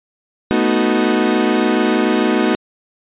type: chord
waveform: 35% pulse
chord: B dominant seventh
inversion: third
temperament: equal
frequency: 220 / 246.9 / 311.1 / 370 Hz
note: A3 / B3 / D#4 / F#4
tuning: 0 / 0 / 0 / 0 cents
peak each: -17 dBFS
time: 0.51-2.55 s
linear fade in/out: 0 ms
effects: resampled to 8000 Hz